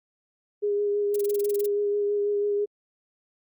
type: tone with vibrato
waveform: sine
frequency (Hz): 410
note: G#4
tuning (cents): -22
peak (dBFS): -22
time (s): 0.62-2.66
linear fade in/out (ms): 20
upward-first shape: sine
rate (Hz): 6.1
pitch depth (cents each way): 16
type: noise bursts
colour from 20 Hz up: violet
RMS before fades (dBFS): -34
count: 11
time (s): 1.14-1.662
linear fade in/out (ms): 5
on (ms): 22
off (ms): 28
effects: Opus 48 kbps